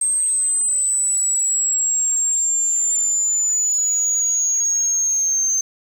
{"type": "exponential sweep", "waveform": "sine", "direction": "down", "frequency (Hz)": [8372, 6272], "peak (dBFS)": -15, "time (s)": [0.01, 5.61], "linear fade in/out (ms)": 5, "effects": ["tanh soft clip ceiling -12 dBFS", "7-bit"]}